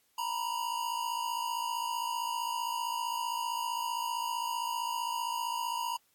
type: tone pair together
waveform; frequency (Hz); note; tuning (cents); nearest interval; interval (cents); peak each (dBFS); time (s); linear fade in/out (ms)
square; 932.3 / 987.7; A#5 / B5; 0 / 0; minor second; 100; -35 / -36; 0.18-5.97; 5
effects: white hiss -71 dBFS RMS until 6.14 s + AAC 64 kbps